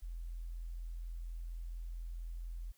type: tone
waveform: sine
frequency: 42.15 Hz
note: E1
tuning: 39 cents sharp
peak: -40 dBFS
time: 0.02-2.72 s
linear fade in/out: 10 ms
effects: white hiss -71 dBFS RMS until 2.77 s